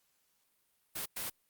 white noise bursts at uneven times, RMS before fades -38 dBFS, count 2, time 0.95-1.06 / 1.16-1.3 s, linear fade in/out 10 ms, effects white hiss -75 dBFS RMS until 1.49 s + Opus 48 kbps

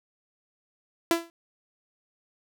sawtooth tone with exponential decay, 335.9 Hz, E4, 33 cents sharp, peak -13 dBFS, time 1.11-1.3 s, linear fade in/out 1 ms, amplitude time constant 41 ms, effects none

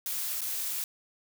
blue noise with dropouts, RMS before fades -33 dBFS, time 0.06-0.84 s, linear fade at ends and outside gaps 1 ms, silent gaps 0.408-0.416 s, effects none

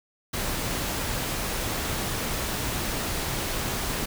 pink noise, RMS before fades -29 dBFS, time 0.33-4.06 s, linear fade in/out 10 ms, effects none

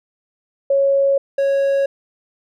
sine / triangle tone pair in turn, 552 / 552 Hz, C#5 / C#5, -7 / -7 cents, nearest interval unison, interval 0 cents, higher neither, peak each -12 dBFS, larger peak neither, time 0.7-1.18 / 1.38-1.86 s, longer neither, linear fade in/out 5 ms, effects none

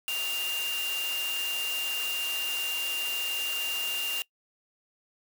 sine tone in noise, 2794 Hz, F7, in tune, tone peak -29 dBFS, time 0.08-4.22 s, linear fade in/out 0 ms, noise white, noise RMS -36 dBFS, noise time 0.08-4.22 s, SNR +4 dB, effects noise-tail reverb RT60 0.1 s tail -22 dB re dry + high-pass 400 Hz 12 dB/octave

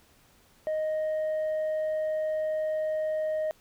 sine tone with tanh clipping, 622.3 Hz, D#5, in tune, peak -27 dBFS, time 0.67-3.51 s, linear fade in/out 0 ms, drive 2 dB, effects pink hiss -61 dBFS RMS until 3.6 s

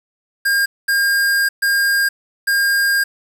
square tone bursts at uneven times, 1612 Hz, G6, 48 cents sharp, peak -14 dBFS, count 4, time 0.45-0.66 / 0.88-1.49 / 1.62-2.09 / 2.47-3.04 s, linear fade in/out 10 ms, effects 7-bit

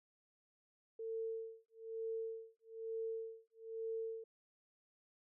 sine tone with tremolo, 450 Hz, A4, 39 cents sharp, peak -38 dBFS, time 0.99-4.24 s, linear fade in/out 5 ms, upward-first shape sine, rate 1.1 Hz, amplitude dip 100%, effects none

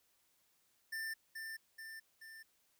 square tone with echo, 1787 Hz, A6, 26 cents sharp, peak -40 dBFS, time 0.92-1.14 s, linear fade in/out 10 ms, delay 430 ms, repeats 3, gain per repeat -4 dB, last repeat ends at 2.43 s, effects white hiss -75 dBFS RMS until 2.79 s

